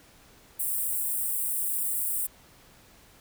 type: high-pass noise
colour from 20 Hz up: white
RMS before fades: -29 dBFS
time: 0.59-2.27 s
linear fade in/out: 10 ms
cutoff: 8000 Hz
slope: 96 dB/octave
effects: pink hiss -56 dBFS RMS until 3.2 s